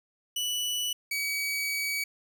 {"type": "tone pair in turn", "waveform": "sawtooth", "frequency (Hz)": [2960, 2271], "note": ["F#7", "C#7"], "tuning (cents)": [0, 41], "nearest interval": "perfect fourth", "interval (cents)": 459, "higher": "first", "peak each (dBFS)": -25, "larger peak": "neither", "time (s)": [[0.36, 0.93], [1.11, 2.04]], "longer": "second", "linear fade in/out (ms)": 5, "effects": []}